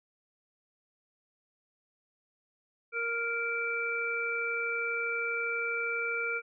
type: harmonic tone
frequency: 466.2 Hz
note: A#4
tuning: in tune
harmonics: 1 / 3 / 5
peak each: -37 / -33 / -33 dBFS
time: 2.92-6.42 s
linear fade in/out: 50 ms
effects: none